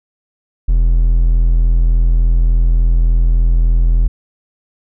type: tone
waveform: triangle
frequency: 41.73 Hz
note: E1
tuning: 22 cents sharp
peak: -6 dBFS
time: 0.68-4.08 s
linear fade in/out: 10 ms
effects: none